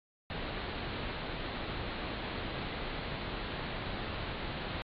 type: low-pass noise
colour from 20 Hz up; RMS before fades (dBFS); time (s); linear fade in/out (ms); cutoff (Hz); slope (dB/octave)
pink; -39; 0.3-4.82; 0; 4300; 96
effects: AAC 32 kbps